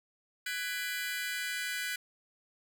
sawtooth chord, G# half-diminished seventh, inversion third, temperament just, 1495.1 / 1661.2 / 1993.5 / 2392 Hz, F#6 / G#6 / B6 / D7, +18 / 0 / +16 / +31 cents, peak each -34 / -37 / -35 / -39 dBFS, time 0.46-1.96 s, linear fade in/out 5 ms, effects none

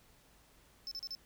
triangle tone bursts, 5274 Hz, E8, in tune, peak -38 dBFS, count 4, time 0.87-1.15 s, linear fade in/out 0 ms, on 43 ms, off 36 ms, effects added 50 Hz sine -70 dBFS peak until 1.25 s + pink hiss -65 dBFS RMS until 1.25 s

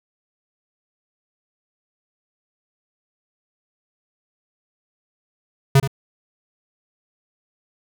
square tone with echo, 136.6 Hz, C#3, 25 cents flat, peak -10 dBFS, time 5.75-5.8 s, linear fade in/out 5 ms, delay 76 ms, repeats 1, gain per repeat -11 dB, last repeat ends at 5.876 s, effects none

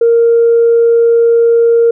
sine tone, 465 Hz, A#4, 4 cents flat, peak -4 dBFS, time 0.01-1.91 s, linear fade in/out 5 ms, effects tanh soft clip ceiling -1 dBFS

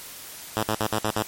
5% pulse tone bursts, 108.4 Hz, A2, 25 cents flat, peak -11 dBFS, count 6, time 0.57-1.224 s, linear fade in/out 0 ms, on 59 ms, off 60 ms, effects white hiss -40 dBFS RMS until 1.27 s + MP3 64 kbps

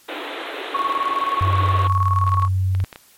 pink band-pass noise, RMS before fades -30 dBFS, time 0.08-1.88 s, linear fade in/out 10 ms, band 280 to 3900 Hz, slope 96 dB/octave
sine tone with tremolo, 1106 Hz, C#6, 4 cents flat, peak -16 dBFS, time 0.74-2.48 s, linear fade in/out 10 ms, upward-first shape square, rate 19 Hz, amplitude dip 65%
sine tone, 94 Hz, F#2, 28 cents sharp, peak -16 dBFS, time 1.41-2.84 s, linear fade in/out 0 ms
clicks, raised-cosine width 0.3 ms, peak -19 dBFS, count 8, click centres 2.277 / 2.34 / 2.421 / 2.75 / 2.802 / 2.846 / 2.928 / 2.959 s
effects white hiss -52 dBFS RMS until 3.17 s + MP3 64 kbps

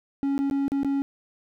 triangle tone with dropouts, 277.3 Hz, C#4, 1 cent sharp, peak -20 dBFS, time 0.23-1.02 s, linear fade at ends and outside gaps 0 ms, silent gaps 0.379-0.39 / 0.499-0.511 / 0.681-0.719 / 0.832-0.847 s, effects none

